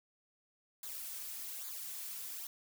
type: noise with flanger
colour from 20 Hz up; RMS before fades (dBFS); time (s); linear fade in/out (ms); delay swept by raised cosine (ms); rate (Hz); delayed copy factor
blue; -44; 0.83-2.47; 2; 0.35 to 3.75; 1.2; -0.65
effects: none